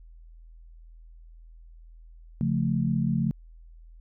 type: chord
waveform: sine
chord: Db augmented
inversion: none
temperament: equal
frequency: 138.59 / 174.61 / 220 Hz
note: Db3 / F3 / A3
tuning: 0 / 0 / 0 cents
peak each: -27 dBFS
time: 2.41-3.31 s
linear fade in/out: 0 ms
effects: added 41 Hz sine -46 dBFS peak until 4 s